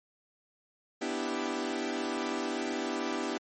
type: chord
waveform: sawtooth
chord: E minor seventh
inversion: second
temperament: equal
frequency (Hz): 246.9 / 293.7 / 329.6 / 392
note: B3 / D4 / E4 / G4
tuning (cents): 0 / 0 / 0 / 0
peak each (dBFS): -33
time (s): 1.01-3.38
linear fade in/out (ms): 10
effects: MP3 32 kbps